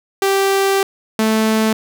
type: tone pair in turn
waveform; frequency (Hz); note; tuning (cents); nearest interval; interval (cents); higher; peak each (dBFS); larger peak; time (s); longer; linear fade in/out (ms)
sawtooth; 390.9 / 219.4; G4 / A3; -5 / -5; minor seventh; 1000; first; -9; neither; 0.22-0.83 / 1.19-1.73; first; 2
effects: none